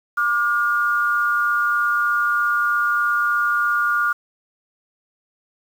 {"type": "tone pair together", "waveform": "sine", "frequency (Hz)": [1184, 1427.2], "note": ["D6", "F6"], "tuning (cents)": [14, 37], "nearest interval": "minor third", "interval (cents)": 323, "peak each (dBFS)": [-21, -18], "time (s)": [0.17, 4.13], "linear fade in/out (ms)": 10, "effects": ["7-bit"]}